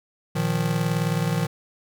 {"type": "chord", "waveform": "square", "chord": "Bb suspended fourth", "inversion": "none", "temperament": "just", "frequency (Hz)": [116.54, 155.39, 174.81], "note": ["Bb2", "Eb3", "F3"], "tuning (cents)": [0, -2, 2], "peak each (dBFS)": [-29, -25, -27], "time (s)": [0.35, 1.47], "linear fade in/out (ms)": 10, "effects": []}